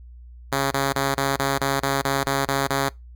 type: tone bursts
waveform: 5% pulse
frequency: 137.6 Hz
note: C#3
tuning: 12 cents flat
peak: -9 dBFS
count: 11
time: 0.52-2.89 s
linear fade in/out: 5 ms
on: 190 ms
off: 28 ms
effects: noise-tail reverb RT60 0.2 s tail -24 dB re dry + added 60 Hz sine -40 dBFS peak until 3.15 s